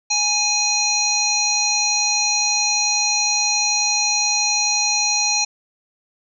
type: harmonic tone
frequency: 830.6 Hz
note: G#5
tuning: in tune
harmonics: 1 / 3 / 5 / 7 / 8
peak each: -26 / -24 / -21 / -21 / -25 dBFS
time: 0.1-5.45 s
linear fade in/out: 10 ms
effects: none